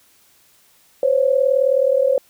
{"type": "tone pair together", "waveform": "sine", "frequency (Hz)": [515.3, 554.4], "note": ["C5", "C#5"], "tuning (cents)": [-27, 0], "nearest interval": "minor second", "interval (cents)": 127, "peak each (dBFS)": -16, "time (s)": [1.03, 2.18], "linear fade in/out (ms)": 2, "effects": ["white hiss -55 dBFS RMS until 2.29 s"]}